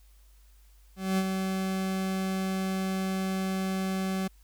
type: tone with ADSR envelope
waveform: 40% pulse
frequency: 190 Hz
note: F#3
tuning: 46 cents sharp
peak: -22 dBFS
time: 0.96-4.28 s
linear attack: 220 ms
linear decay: 48 ms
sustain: -5 dB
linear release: 10 ms
effects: added 50 Hz sine -54 dBFS peak until 4.43 s + white hiss -66 dBFS RMS until 4.43 s